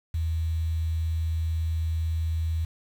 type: tone with quantisation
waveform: sine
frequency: 81 Hz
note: E2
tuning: 30 cents flat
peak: -24 dBFS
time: 0.14-2.65 s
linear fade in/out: 5 ms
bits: 8
effects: none